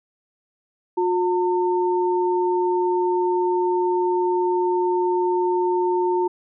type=tone pair together; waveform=sine; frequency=359.1 / 905 Hz; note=F4 / A5; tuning=+48 / +48 cents; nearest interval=octave + major third; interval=1600 cents; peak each=-19 / -23 dBFS; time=0.97-6.28 s; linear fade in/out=10 ms; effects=none